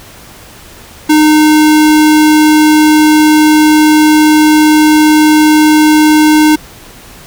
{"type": "tone", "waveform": "square", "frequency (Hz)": 306.3, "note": "D#4", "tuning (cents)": -27, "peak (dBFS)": -4, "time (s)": [1.09, 6.56], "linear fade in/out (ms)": 10, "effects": ["pink hiss -34 dBFS RMS until 7.26 s"]}